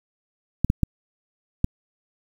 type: clicks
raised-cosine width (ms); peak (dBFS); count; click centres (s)
5; -6; 4; 0.646 / 0.701 / 0.833 / 1.644
effects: 7-bit